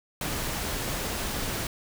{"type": "noise", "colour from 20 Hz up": "pink", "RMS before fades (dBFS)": -31, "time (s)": [0.21, 1.67], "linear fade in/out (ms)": 2, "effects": []}